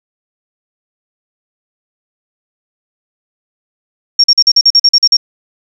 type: tone bursts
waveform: sine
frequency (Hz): 5540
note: F8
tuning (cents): -15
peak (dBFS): -3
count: 11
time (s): 4.19-5.169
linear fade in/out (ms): 5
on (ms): 49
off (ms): 44
effects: 7-bit